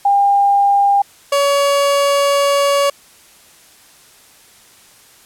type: tone pair in turn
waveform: sine / 30% pulse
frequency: 802 / 564 Hz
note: G5 / C#5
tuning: +39 / +30 cents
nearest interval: tritone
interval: 609 cents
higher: first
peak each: -9 dBFS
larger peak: neither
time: 0.05-1.02 / 1.32-2.9 s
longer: second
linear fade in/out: 5 ms
effects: white hiss -46 dBFS RMS until 5.25 s + low-pass 12000 Hz 12 dB/octave